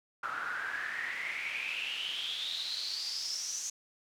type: noise with band-pass filter sweep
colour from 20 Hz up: pink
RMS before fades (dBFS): -37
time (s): 0.23-3.7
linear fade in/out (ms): 5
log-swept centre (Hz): 1300 to 6400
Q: 9.3
effects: none